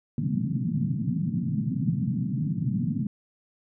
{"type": "band-pass noise", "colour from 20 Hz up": "pink", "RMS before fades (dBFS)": -27, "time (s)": [0.18, 3.07], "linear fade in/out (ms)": 2, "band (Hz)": [120, 240], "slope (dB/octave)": 48, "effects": []}